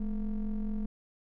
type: ring-modulated tone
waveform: triangle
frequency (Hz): 116.54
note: A#2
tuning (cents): 0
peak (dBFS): -25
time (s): 0-0.86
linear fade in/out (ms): 5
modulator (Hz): 94.2
effects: none